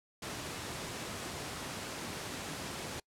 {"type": "high-pass noise", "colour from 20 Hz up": "pink", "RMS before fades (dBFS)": -41, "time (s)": [0.22, 3], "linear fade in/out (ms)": 5, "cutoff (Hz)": 100, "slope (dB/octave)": 12, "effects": ["noise-tail reverb RT60 0.1 s tail -26 dB re dry", "low-pass 10000 Hz 12 dB/octave"]}